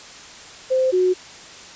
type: tone pair in turn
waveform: sine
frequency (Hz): 519 / 367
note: C5 / F#4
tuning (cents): -14 / -14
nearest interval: tritone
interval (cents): 600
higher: first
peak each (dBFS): -15 / -14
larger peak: second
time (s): 0.7-0.92 / 0.92-1.14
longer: neither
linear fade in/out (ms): 20
effects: white hiss -40 dBFS RMS until 1.75 s + resampled to 16000 Hz